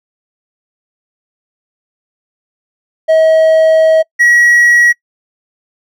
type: tone pair in turn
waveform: triangle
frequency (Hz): 639 / 1914.8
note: D#5 / A#6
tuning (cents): +46 / +46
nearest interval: octave + perfect fifth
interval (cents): 1900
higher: second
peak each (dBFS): -3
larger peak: neither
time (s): 3.08-4.03 / 4.19-4.93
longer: first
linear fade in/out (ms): 20
effects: noise-tail reverb RT60 0.1 s tail -26 dB re dry